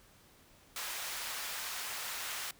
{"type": "high-pass noise", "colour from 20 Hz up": "pink", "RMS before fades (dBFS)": -40, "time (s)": [0.76, 2.51], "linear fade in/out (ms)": 2, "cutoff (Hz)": 1100, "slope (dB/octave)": 12, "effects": ["pink hiss -62 dBFS RMS until 2.59 s"]}